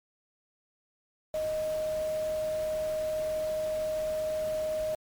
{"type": "tone in noise", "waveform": "sine", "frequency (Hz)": 622.3, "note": "D#5", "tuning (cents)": 0, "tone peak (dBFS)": -28, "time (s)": [1.34, 4.95], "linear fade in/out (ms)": 2, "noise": "pink", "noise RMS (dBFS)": -45, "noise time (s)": [1.34, 4.95], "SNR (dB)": 14, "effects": ["MP3 96 kbps"]}